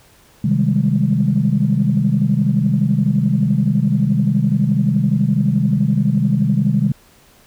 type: chord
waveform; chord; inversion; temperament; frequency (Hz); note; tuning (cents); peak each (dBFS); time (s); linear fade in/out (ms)
sine; Ab major seventh; first; equal; 130.81 / 155.56 / 196 / 207.7; C3 / Eb3 / G3 / Ab3; 0 / 0 / 0 / 0; -18; 0.44-6.92; 5
effects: tanh soft clip ceiling -3 dBFS + pink hiss -50 dBFS RMS until 7.46 s